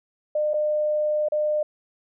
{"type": "tone with dropouts", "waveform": "sine", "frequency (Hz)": 604, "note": "D5", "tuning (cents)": 48, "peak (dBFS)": -20, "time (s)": [0.35, 1.63], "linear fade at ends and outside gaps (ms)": 5, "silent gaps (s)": [[0.535, 0.54], [1.286, 1.32]], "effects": []}